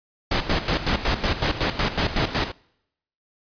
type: noise with tremolo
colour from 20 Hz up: pink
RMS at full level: -21 dBFS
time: 0.31-2.52 s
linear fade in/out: 5 ms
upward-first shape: square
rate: 5.4 Hz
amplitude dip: 70%
effects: noise-tail reverb RT60 0.8 s tail -25 dB re dry + resampled to 11025 Hz